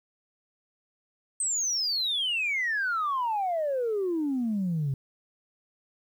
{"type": "exponential sweep", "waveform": "sine", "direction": "down", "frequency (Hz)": [8372, 131.3], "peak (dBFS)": -24, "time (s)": [1.4, 4.94], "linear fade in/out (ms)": 2, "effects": ["tanh soft clip ceiling -22 dBFS", "10-bit"]}